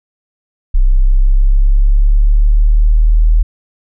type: exponential sweep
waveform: sine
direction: up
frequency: 31.84 to 40.19 Hz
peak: -5 dBFS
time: 0.74-3.43 s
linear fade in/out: 10 ms
effects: none